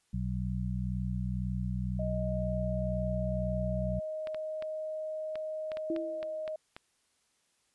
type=harmonic tone; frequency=62 Hz; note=B1; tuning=7 cents sharp; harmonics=1 / 2 / 3; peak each=-35 / -35 / -35 dBFS; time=0.13-4 s; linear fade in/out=10 ms
type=tone; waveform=sine; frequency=624 Hz; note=D#5; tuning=5 cents sharp; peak=-34 dBFS; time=1.99-6.56 s; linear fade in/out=5 ms
type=clicks; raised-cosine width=0.3 ms; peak=-27 dBFS; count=10; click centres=4.272 / 4.346 / 4.624 / 5.356 / 5.718 / 5.771 / 5.963 / 6.229 / 6.478 / 6.765 s
type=tone with exponential decay; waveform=sine; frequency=330.1 Hz; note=E4; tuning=2 cents sharp; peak=-28 dBFS; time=5.9-6.46 s; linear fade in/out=2 ms; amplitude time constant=120 ms
effects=white hiss -73 dBFS RMS until 7.74 s + resampled to 24000 Hz